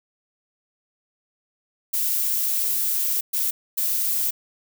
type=noise bursts at uneven times; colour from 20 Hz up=violet; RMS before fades=-23 dBFS; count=3; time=1.93-3.21 / 3.33-3.51 / 3.77-4.31 s; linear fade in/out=10 ms; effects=none